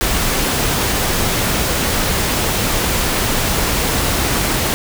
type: noise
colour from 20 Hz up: pink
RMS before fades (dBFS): -17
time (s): 0.01-4.74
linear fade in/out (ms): 0
effects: none